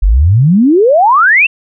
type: exponential sweep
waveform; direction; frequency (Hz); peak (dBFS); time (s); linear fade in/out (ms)
sine; up; 42.22 to 2774; -4; 0.02-1.47; 10
effects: none